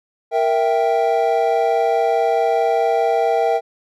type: chord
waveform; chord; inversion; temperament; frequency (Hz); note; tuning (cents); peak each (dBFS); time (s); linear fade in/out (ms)
triangle; E diminished; second; equal; 466.2 / 659.3 / 784; Bb4 / E5 / G5; 0 / 0 / 0; -17; 0.31-3.61; 50
effects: none